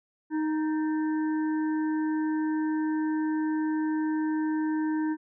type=harmonic tone with a mistuned harmonic; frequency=311.1 Hz; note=D#4; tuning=in tune; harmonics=1 / 3 / 5 / 6; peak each=-25 / -38 / -43 / -46 dBFS; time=0.3-5.17 s; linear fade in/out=50 ms; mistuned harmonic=6; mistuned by=-69 cents; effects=none